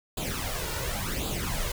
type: noise with flanger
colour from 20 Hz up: pink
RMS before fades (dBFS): -31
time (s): 0.17-1.72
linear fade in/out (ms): 5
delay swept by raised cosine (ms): 0.26 to 2.16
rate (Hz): 0.91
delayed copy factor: +0.7
effects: none